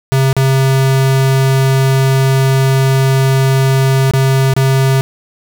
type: tone with dropouts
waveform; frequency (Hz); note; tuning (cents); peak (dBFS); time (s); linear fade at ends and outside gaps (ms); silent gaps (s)
square; 133.8; C3; +39; -9; 0.12-5.01; 0; 0.329-0.366 / 4.111-4.136 / 4.537-4.565
effects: none